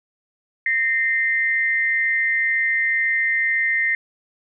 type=tone pair together; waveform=sine; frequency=1837 / 2079 Hz; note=A#6 / C7; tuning=-26 / -12 cents; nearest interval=major second; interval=214 cents; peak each=-20 dBFS; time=0.66-3.95 s; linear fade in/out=2 ms; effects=none